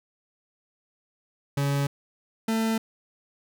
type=tone pair in turn; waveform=40% pulse; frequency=140.9 / 223.2 Hz; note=C#3 / A3; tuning=+29 / +25 cents; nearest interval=minor sixth; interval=796 cents; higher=second; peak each=-22 dBFS; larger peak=neither; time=1.57-1.87 / 2.48-2.78 s; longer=neither; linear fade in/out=5 ms; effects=none